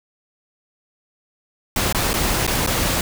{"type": "noise with dropouts", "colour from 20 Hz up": "pink", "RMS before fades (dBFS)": -20, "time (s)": [1.76, 3.01], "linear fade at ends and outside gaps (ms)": 2, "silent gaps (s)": [[1.926, 1.947], [2.132, 2.139], [2.467, 2.476], [2.664, 2.673]], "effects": []}